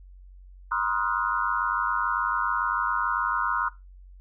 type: tone cluster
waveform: sine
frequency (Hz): 961 / 1048 / 1244 / 1355 / 1453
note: B5 / C6 / D#6 / E6 / F#6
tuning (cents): -48 / +2 / -1 / +47 / -32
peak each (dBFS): -30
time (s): 0.71-3.69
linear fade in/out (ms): 10
effects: noise-tail reverb RT60 0.2 s tail -17 dB re dry + added 46 Hz sine -45 dBFS peak until 4.2 s